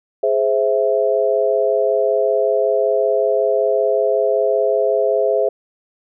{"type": "chord", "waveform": "sine", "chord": "Ab augmented", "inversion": "none", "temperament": "equal with one note detuned", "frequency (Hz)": [418, 523.3, 659.3], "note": ["Ab4", "C5", "E5"], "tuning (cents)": [11, 0, 0], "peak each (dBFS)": -18, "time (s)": [0.23, 5.49], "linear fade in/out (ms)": 5, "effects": []}